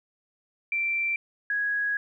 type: tone pair in turn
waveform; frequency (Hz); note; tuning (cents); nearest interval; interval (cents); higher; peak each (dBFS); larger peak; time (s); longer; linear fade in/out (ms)
sine; 2349 / 1661; D7 / G#6; 0 / 0; tritone; 600; first; -24; neither; 0.72-1.16 / 1.5-1.97; second; 2
effects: 11-bit